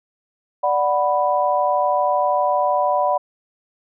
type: chord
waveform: sine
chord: B minor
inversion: first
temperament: equal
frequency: 587.3 / 740 / 987.8 Hz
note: D5 / F#5 / B5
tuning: 0 / 0 / 0 cents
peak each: -20 dBFS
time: 0.63-3.18 s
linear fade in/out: 10 ms
effects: none